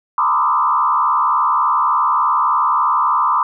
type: tone with frequency modulation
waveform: sine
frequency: 1103 Hz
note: C#6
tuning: 9 cents flat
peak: -12 dBFS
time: 0.18-3.43 s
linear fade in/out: 2 ms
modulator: 71.7 Hz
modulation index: 2.3
effects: none